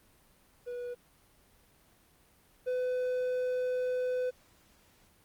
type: tone pair in turn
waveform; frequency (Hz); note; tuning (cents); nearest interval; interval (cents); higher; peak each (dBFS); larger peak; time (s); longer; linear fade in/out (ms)
triangle; 487.9 / 503.1; B4 / B4; -21 / +32; minor second; 53; second; -34 / -27; second; 0.66-0.95 / 2.66-4.31; second; 20
effects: pink hiss -64 dBFS RMS until 5.24 s + Opus 32 kbps